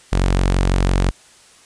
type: tone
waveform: sawtooth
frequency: 45.96 Hz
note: F#1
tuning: 11 cents flat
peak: -10 dBFS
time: 0.12-1.11 s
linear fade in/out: 10 ms
effects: white hiss -48 dBFS RMS until 1.65 s + resampled to 22050 Hz